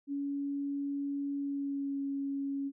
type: tone with pitch glide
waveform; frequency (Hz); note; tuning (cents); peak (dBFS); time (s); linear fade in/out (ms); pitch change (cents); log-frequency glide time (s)
sine; 281.7 to 277.3; C#4 to C#4; +28 to +1; -32; 0.07-2.72; 50; -27; 1.38-2.01
effects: none